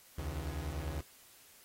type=beating tone pair; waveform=35% pulse; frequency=69.1 / 79.1 Hz; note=C#2 / D#2; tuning=-5 / +29 cents; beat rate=10 Hz; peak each=-38 / -38 dBFS; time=0.18-1.01 s; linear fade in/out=5 ms; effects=white hiss -60 dBFS RMS until 1.64 s + AAC 48 kbps

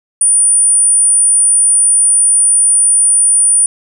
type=tone; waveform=sine; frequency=9397 Hz; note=D9; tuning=in tune; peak=-6 dBFS; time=0.21-3.66 s; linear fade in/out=2 ms; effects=none

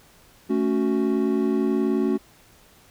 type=chord; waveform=triangle; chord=F# minor; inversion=first; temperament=equal with one note detuned; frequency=220 / 278.8 / 370 Hz; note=A3 / C#4 / F#4; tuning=0 / +10 / 0 cents; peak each=-22 dBFS; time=0.49-2.18 s; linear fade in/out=20 ms; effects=pink hiss -54 dBFS RMS until 2.9 s

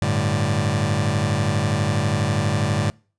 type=chord; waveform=sawtooth; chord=G suspended second; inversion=none; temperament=just; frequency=98 / 110.25 / 147 Hz; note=G2 / A2 / D3; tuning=0 / +4 / +2 cents; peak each=-19 dBFS; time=0.02-2.9 s; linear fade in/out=0 ms; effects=noise-tail reverb RT60 0.4 s tail -26 dB re dry + resampled to 22050 Hz

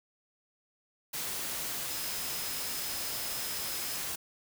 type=tone in noise; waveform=sine; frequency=5100 Hz; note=D#8; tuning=42 cents sharp; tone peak=-43 dBFS; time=1.9-3.99 s; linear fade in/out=10 ms; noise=white; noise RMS=-36 dBFS; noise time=1.13-4.16 s; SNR=-10 dB; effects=none

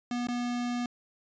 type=tone with dropouts; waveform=square; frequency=242.8 Hz; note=B3; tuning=29 cents flat; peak=-30 dBFS; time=0.11-0.86 s; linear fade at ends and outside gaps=2 ms; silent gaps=0.271-0.285 s; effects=resampled to 16000 Hz

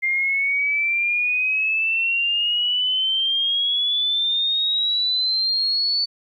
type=exponential sweep; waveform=sine; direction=up; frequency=2103 to 4501 Hz; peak=-18 dBFS; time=0.02-6.06 s; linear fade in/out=20 ms; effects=10-bit

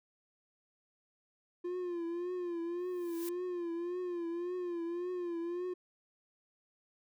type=tone with vibrato; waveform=triangle; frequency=349.2 Hz; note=F4; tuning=in tune; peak=-33 dBFS; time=1.64-5.74 s; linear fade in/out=10 ms; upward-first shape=triangle; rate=1.8 Hz; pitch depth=82 cents each way
type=noise with exponential growth; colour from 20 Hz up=blue; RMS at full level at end=-43 dBFS; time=2.78-3.29 s; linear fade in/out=2 ms; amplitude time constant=110 ms
effects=none

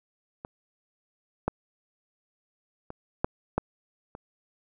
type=clicks; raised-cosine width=1 ms; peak=-23 / -11 / -24 / -9 / -10 / -26 dBFS; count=6; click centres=0.449 / 1.48 / 2.904 / 3.245 / 3.58 / 4.151 s; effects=none

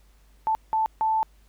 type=tone bursts at uneven times; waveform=sine; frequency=880 Hz; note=A5; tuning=in tune; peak=-20 dBFS; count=3; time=0.47-0.55 / 0.73-0.86 / 1.01-1.23 s; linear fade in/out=0 ms; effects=added 50 Hz sine -54 dBFS peak until 1.48 s + pink hiss -64 dBFS RMS until 1.48 s

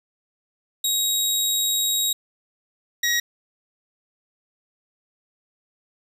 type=tone pair in turn; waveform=20% pulse; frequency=3800 / 1900 Hz; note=A#7 / A#6; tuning=+33 / +33 cents; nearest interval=octave; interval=1200 cents; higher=first; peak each=-14 / -14 dBFS; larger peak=neither; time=0.84-2.13 / 3.03-3.2 s; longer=first; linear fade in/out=5 ms; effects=none

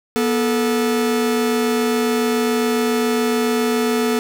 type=tone pair together; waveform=45% pulse; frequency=242.1 / 437 Hz; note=B3 / A4; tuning=-34 / -12 cents; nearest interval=minor seventh; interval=1022 cents; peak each=-19 dBFS; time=0.16-4.19 s; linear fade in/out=0 ms; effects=none

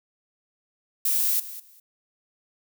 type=noise with echo; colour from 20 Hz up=violet; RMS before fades=-23 dBFS; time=1.05-1.4 s; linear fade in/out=5 ms; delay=200 ms; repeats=2; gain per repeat=-15 dB; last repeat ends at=1.8 s; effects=none

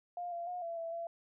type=tone with pitch steps; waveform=sine; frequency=705 / 686 / 717 / 674 / 664 / 675 Hz; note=F5 / F5 / F5 / E5 / E5 / E5; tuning=+16 / -31 / +45 / +38 / +12 / +41 cents; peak=-37 dBFS; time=0.17-1.07 s; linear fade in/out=2 ms; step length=150 ms; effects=none

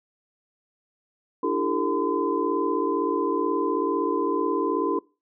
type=tone cluster; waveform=sine; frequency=295.5 / 337.7 / 396.7 / 452.7 / 1019 Hz; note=D4 / E4 / G4 / A4 / C6; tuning=+11 / +42 / +21 / +49 / -46 cents; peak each=-28 dBFS; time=1.43-4.99 s; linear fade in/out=5 ms; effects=noise-tail reverb RT60 0.3 s tail -23 dB re dry

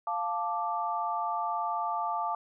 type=chord; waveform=sine; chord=D minor; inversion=first; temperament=equal; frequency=698.5 / 880 / 1174.7 Hz; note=F5 / A5 / D6; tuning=0 / 0 / 0 cents; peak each=-34 / -32 / -33 dBFS; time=0.07-2.35 s; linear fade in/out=2 ms; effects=none

